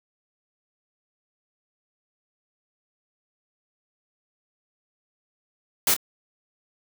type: noise with echo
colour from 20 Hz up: white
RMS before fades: -20 dBFS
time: 5.87-5.94 s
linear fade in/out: 2 ms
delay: 25 ms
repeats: 1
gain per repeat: -10 dB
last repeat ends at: 5.965 s
effects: none